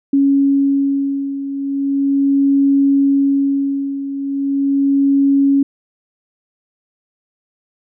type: beating tone pair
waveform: sine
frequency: 277.1 / 277.48 Hz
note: C#4 / C#4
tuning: -1 / +2 cents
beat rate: 0.38 Hz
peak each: -13 / -18 dBFS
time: 0.13-5.63 s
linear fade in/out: 5 ms
effects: none